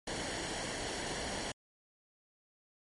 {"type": "noise with comb filter", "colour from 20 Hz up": "pink", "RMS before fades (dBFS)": -38, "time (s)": [0.07, 1.52], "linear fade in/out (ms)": 5, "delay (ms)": 0.8, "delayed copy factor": -0.55, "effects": ["low-pass 9000 Hz 12 dB/octave", "MP3 48 kbps"]}